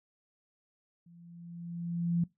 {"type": "tone with level ramp", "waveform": "sine", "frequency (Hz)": 171, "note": "F3", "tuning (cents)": -36, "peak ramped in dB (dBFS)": [-54, -24], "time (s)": [1.06, 2.24], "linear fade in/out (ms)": 5, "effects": ["noise-tail reverb RT60 0.2 s tail -22 dB re dry"]}